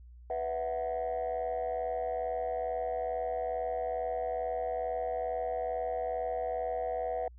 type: chord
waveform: sine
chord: B suspended fourth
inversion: none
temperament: just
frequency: 493.9 / 658.5 / 740.8 Hz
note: B4 / E5 / F#5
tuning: 0 / -2 / +2 cents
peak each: -34 dBFS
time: 0.3-7.28 s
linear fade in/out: 2 ms
effects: tanh soft clip ceiling -26 dBFS + added 60 Hz sine -49 dBFS peak until 7.38 s